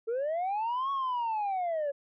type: linear two-way sweep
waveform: sine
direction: up then down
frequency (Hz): 437.2 to 1116 to 551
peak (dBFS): -26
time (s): 0.07-1.92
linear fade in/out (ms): 20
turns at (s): 0.91
effects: tanh soft clip ceiling -27 dBFS